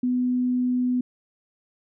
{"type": "tone", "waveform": "sine", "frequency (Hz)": 249.5, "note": "B3", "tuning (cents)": 18, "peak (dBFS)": -20, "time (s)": [0.03, 1.01], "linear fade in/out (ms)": 5, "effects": []}